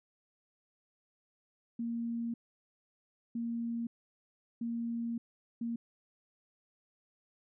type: tone bursts at uneven times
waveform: sine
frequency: 233.1 Hz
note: A#3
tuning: in tune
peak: -33 dBFS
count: 4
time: 1.79-2.34 / 3.35-3.87 / 4.61-5.18 / 5.61-5.76 s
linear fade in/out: 5 ms
effects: none